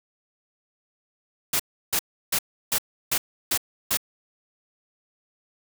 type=noise bursts; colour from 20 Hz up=white; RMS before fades=-23 dBFS; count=7; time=1.53-3.972 s; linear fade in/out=5 ms; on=66 ms; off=330 ms; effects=none